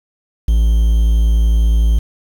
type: tone with quantisation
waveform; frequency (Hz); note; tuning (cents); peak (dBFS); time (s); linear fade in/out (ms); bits
triangle; 55.4; A1; +13; -7; 0.48-1.99; 5; 6
effects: none